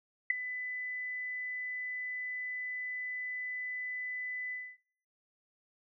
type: tone with ADSR envelope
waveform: sine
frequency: 2000 Hz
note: B6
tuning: 21 cents sharp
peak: -20 dBFS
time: 0.3-4.78 s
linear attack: 5 ms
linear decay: 7 ms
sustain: -15 dB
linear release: 260 ms
effects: noise-tail reverb RT60 0.6 s tail -21 dB re dry